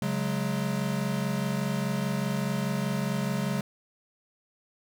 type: chord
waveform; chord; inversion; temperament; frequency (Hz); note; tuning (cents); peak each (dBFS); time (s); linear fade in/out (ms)
square; C# suspended fourth; none; equal with one note detuned; 138.59 / 185 / 209.9; C#3 / F#3 / G#3; 0 / 0 / +19; -32; 0.02-3.61; 2
effects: none